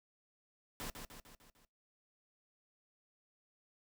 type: noise with echo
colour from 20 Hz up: pink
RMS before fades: -43 dBFS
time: 0.8-0.9 s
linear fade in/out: 0 ms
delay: 150 ms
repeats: 5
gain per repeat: -5 dB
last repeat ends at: 1.65 s
effects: noise-tail reverb RT60 0.2 s tail -22 dB re dry